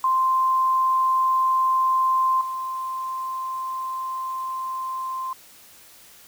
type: tone with level steps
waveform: sine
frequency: 1044 Hz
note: C6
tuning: 4 cents flat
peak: -17 / -26 dBFS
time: 0.04-5.33 s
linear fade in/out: 2 ms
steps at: 2.41 s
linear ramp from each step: 2 ms
effects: white hiss -49 dBFS RMS until 6.27 s